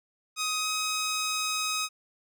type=tone with pitch glide; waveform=10% pulse; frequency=1256 to 1264 Hz; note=D#6 to D#6; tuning=+16 to +27 cents; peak=-19 dBFS; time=0.36-1.89 s; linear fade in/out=50 ms; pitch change=+11 cents; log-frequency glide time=0.6-0.67 s; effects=none